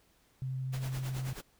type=tone with vibrato; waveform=sine; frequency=130.81 Hz; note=C3; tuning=in tune; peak=-33 dBFS; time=0.42-1.33 s; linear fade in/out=0 ms; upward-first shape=triangle; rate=12 Hz; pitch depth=10 cents each way
type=noise with tremolo; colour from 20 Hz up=pink; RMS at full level=-43 dBFS; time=0.72-1.42 s; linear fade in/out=20 ms; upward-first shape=sine; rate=9.3 Hz; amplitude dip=70%
effects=pink hiss -68 dBFS RMS until 1.59 s